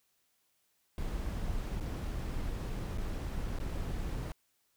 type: noise with dropouts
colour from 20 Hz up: brown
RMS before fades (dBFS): -36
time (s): 0.98-4.32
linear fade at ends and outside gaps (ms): 1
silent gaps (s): 1.8-1.807 / 2.976-2.982 / 3.588-3.6
effects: white hiss -75 dBFS RMS until 4.76 s